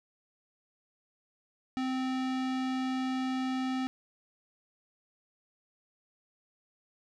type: tone with low-pass filter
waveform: square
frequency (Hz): 259.5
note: C4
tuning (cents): -14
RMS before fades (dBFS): -32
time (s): 1.77-3.87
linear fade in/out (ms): 0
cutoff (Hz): 4400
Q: 0.82
effects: none